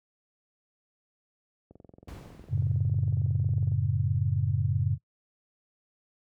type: click train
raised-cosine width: 2 ms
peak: -36 dBFS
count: 45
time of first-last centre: 1.71-3.719 s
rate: 21.9 Hz
type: noise with exponential decay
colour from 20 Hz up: brown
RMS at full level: -37 dBFS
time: 2.08-3.23 s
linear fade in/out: 2 ms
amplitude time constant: 250 ms
type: chord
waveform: sine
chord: F# minor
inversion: none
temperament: just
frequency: 92.5 / 111 / 138.75 Hz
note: F#2 / A2 / C#3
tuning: 0 / +16 / +2 cents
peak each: -28 dBFS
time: 2.49-4.98 s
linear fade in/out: 50 ms
effects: noise-tail reverb RT60 0.1 s tail -21 dB re dry + high-pass 60 Hz 12 dB/octave